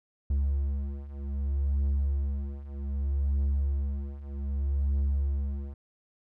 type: beating tone pair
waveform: triangle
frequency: 69.2 / 69.84 Hz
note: C#2 / C#2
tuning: -2 / +14 cents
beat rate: 0.64 Hz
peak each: -29 / -26 dBFS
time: 0.3-5.74 s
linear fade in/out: 5 ms
effects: none